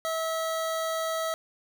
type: tone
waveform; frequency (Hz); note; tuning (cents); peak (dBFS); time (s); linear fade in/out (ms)
25% pulse; 648; E5; -30; -24; 0.05-1.34; 0
effects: none